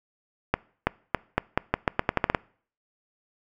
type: accelerating click train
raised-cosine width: 0.5 ms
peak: -5 dBFS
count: 13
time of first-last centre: 0.54-2.348 s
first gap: 330 ms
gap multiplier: 0.84
effects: noise-tail reverb RT60 0.5 s tail -24 dB re dry